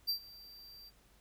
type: tone with ADSR envelope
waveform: square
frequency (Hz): 4700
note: D8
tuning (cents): +1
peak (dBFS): -30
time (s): 0.07-0.91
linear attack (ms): 23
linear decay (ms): 95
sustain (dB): -22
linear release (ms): 33
effects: added 50 Hz sine -67 dBFS peak until 1.2 s + pink hiss -67 dBFS RMS until 1.2 s